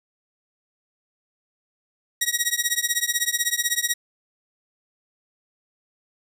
10% pulse tone with tremolo, 1902 Hz, A#6, 34 cents sharp, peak -8 dBFS, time 2.21-3.94 s, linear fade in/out 5 ms, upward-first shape triangle, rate 16 Hz, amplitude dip 100%, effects none

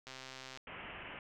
click train, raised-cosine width 0.2 ms, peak -30 dBFS, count 67, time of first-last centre 0.07-0.574 s, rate 131 Hz
white low-pass noise, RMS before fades -48 dBFS, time 0.67-1.19 s, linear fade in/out 2 ms, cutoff 3000 Hz, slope 96 dB/octave
effects none

